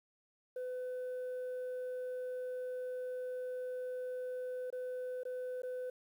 sine tone with dropouts, 504 Hz, B4, 35 cents sharp, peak -35 dBFS, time 0.56-5.9 s, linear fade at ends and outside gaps 5 ms, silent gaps 4.703-4.726 / 5.234-5.252 / 5.62-5.632 s, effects tanh soft clip ceiling -37 dBFS + 11-bit

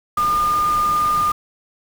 sine tone in noise, 1211 Hz, D#6, 47 cents flat, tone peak -15 dBFS, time 0.17-1.32 s, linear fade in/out 5 ms, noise pink, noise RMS -31 dBFS, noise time 0.17-1.32 s, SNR +13 dB, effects none

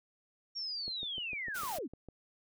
sine linear sweep, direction down, 5600 to 197.2 Hz, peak -36 dBFS, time 0.55-1.88 s, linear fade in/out 20 ms
click train, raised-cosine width 2 ms, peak -34 dBFS, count 9, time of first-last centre 0.88-2.087 s, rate 6.63 Hz
white noise, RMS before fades -43 dBFS, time 1.54-1.79 s, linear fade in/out 20 ms
effects none

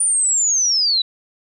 sine linear sweep, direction down, 9397 to 3879 Hz, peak -14 dBFS, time 0-1.02 s, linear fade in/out 5 ms, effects none

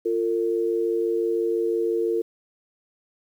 sine tone pair together, 347.1 / 453 Hz, F4 / A#4, -11 / -50 cents, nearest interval perfect fourth, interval 461 cents, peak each -24 / -23 dBFS, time 0.05-2.22 s, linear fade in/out 10 ms, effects 9-bit

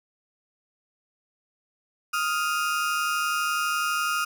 35% pulse tone pair together, 1248 / 1400 Hz, D#6 / F6, +5 / +4 cents, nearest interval major second, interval 199 cents, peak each -25 dBFS, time 2.13-4.25 s, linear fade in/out 10 ms, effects none

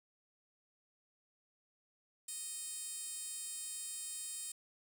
10% pulse tone with high-pass filter, 622.3 Hz, D#5, in tune, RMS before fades -44 dBFS, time 2.28-4.52 s, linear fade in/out 5 ms, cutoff 7200 Hz, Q 2.9, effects none

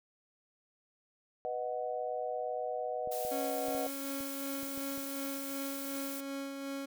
sine chord, B major, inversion none, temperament equal, 493.9 / 622.3 / 740 Hz, B4 / D#5 / F#5, 0 / 0 / 0 cents, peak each -38 dBFS, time 1.45-3.87 s, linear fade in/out 0 ms
clicks, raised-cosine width 2 ms, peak -36 dBFS, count 8, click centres 3.074 / 3.25 / 3.684 / 3.749 / 4.206 / 4.631 / 4.777 / 4.978 s
blue noise, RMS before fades -43 dBFS, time 3.11-6.21 s, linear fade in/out 10 ms
30% pulse tone with tremolo, 275.5 Hz, C#4, 11 cents flat, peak -34 dBFS, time 3.31-6.86 s, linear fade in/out 10 ms, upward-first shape sine, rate 2.7 Hz, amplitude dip 35%
effects none

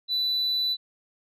sine tone, 3980 Hz, B7, 13 cents sharp, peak -21 dBFS, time 0.08-0.77 s, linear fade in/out 50 ms, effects tanh soft clip ceiling -21 dBFS

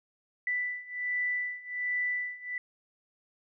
sine beating tone pair, 1980 / 1981.3 Hz, B6 / B6, +4 / +5 cents, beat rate 1.3 Hz, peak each -34 / -32 dBFS, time 0.47-2.58 s, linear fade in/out 2 ms, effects none

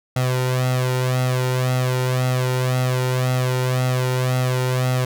sawtooth tone with flanger, 127.4 Hz, C3, 46 cents flat, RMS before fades -20 dBFS, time 0.16-5.05 s, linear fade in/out 5 ms, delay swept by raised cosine 1.5 to 2.15 ms, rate 1.9 Hz, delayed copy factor +0.75, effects none

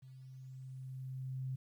sine tone with level ramp, 130.81 Hz, C3, in tune, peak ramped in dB -52 to -36 dBFS, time 0.02-1.56 s, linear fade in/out 10 ms, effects 12-bit

